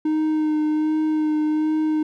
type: tone with vibrato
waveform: triangle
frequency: 308.3 Hz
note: D#4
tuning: 16 cents flat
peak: -16 dBFS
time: 0.05-2.03 s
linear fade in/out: 5 ms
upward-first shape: sine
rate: 1.3 Hz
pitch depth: 17 cents each way
effects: none